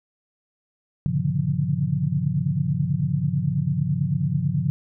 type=tone cluster; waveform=sine; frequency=98.9 / 119.6 / 140.2 / 149.3 / 175.7 Hz; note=G2 / A#2 / C#3 / D3 / F3; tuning=+16 / +45 / +20 / +29 / +11 cents; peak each=-31 / -31 / -24 / -26 / -26 dBFS; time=1.06-4.7 s; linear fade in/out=0 ms; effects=none